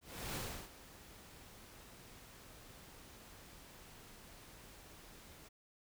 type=noise with ADSR envelope; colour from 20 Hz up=pink; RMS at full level=-41 dBFS; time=0.01-5.49 s; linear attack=340 ms; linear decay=340 ms; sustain=-16 dB; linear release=15 ms; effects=none